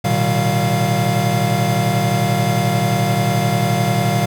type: tone cluster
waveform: square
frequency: 113.8 / 125.2 / 153.6 / 192.6 / 700 Hz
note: A#2 / B2 / D#3 / G3 / F5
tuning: -41 / +24 / -22 / -30 / +4 cents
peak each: -22 dBFS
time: 0.04-4.26 s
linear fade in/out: 10 ms
effects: none